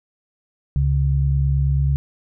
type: tone pair together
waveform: sine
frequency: 69.3 / 138.6 Hz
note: C#2 / C#3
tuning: 0 / 0 cents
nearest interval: octave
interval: 1200 cents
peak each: -18 dBFS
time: 0.76-1.96 s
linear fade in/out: 0 ms
effects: none